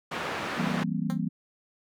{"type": "band-pass noise", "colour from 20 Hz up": "white", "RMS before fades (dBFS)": -33, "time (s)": [0.11, 0.84], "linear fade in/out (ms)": 10, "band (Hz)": [120, 1700], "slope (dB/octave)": 12}
{"type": "chord", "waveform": "sine", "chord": "C dominant seventh", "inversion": "first", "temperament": "equal with one note detuned", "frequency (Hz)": [164.81, 193.3, 233.1, 261.6], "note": ["E3", "G3", "Bb3", "C4"], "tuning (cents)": [0, -24, 0, 0], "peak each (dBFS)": [-31, -31, -32, -36], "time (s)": [0.57, 1.29], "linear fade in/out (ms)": 10}
{"type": "tone with exponential decay", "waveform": "10% pulse", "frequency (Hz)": 264.3, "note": "C4", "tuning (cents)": 18, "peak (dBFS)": -25, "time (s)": [1.1, 1.21], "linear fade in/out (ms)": 0, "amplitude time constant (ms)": 22}
{"effects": []}